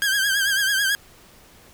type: tone with vibrato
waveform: sawtooth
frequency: 1602 Hz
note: G6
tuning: 37 cents sharp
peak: -15 dBFS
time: 0.02-0.95 s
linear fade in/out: 0 ms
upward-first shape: triangle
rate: 9.1 Hz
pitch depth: 85 cents each way
effects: pink hiss -50 dBFS RMS until 1.73 s